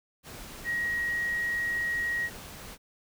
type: tone in noise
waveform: sine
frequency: 1894 Hz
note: A#6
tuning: 27 cents sharp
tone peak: -27 dBFS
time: 0.64-2.3 s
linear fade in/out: 50 ms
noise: pink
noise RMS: -44 dBFS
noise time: 0.23-2.78 s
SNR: +14 dB
effects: none